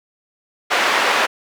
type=band-pass noise; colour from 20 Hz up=white; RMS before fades=-17 dBFS; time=0.7-1.27 s; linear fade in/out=20 ms; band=480 to 2100 Hz; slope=12 dB/octave; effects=none